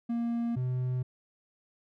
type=tone pair in turn; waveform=triangle; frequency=234.3 / 126.72 Hz; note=A#3 / B2; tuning=+9 / +45 cents; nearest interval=major seventh; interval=1064 cents; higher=first; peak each=-26 dBFS; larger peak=neither; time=0.09-0.56 / 0.56-1.03 s; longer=neither; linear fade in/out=10 ms; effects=none